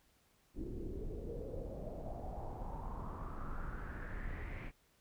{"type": "noise with low-pass filter sweep", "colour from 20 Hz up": "brown", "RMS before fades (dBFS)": -43, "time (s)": [0.54, 4.72], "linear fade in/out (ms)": 50, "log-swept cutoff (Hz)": [320, 2300], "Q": 5.8, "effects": ["pink hiss -72 dBFS RMS until 5 s"]}